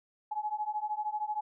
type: beating tone pair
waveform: sine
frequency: 840 / 853 Hz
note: G#5 / G#5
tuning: +19 / +46 cents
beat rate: 13 Hz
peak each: -35 / -34 dBFS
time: 0.31-1.41 s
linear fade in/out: 10 ms
effects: none